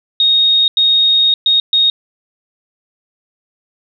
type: tone bursts at uneven times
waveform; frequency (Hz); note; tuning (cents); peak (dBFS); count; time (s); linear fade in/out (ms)
sine; 3729; A#7; 0; -8; 4; 0.2-0.68 / 0.77-1.34 / 1.46-1.6 / 1.73-1.9; 2
effects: none